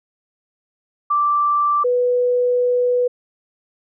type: tone pair in turn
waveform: sine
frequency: 1172 / 492.8 Hz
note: D6 / B4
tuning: -4 / -4 cents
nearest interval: octave + minor third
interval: 1500 cents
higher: first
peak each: -14 dBFS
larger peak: neither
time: 1.1-1.84 / 1.84-3.08 s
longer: second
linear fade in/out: 10 ms
effects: none